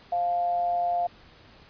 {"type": "tone with amplitude modulation", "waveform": "sine", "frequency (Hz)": 700, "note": "F5", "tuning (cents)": 4, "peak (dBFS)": -21, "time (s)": [0.12, 1.07], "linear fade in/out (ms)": 5, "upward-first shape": "sine", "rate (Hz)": 169, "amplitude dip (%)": 40, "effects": ["pink hiss -53 dBFS RMS until 1.69 s", "resampled to 11025 Hz"]}